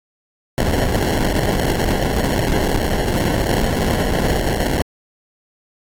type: noise with sample-and-hold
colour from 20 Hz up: pink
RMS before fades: -18 dBFS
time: 0.58-4.82 s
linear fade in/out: 0 ms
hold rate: 1225 Hz
effects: AAC 48 kbps